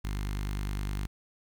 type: tone with notch filter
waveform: sawtooth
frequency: 49.88 Hz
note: G1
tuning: 31 cents sharp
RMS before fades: -33 dBFS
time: 0.04-1.07 s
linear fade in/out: 10 ms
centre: 540 Hz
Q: 0.75
effects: 10-bit